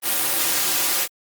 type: noise with comb filter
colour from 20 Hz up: white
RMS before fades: -21 dBFS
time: 0.02-1.08 s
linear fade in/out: 50 ms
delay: 4.6 ms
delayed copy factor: -0.6
effects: high-pass 200 Hz 12 dB/octave + Opus 32 kbps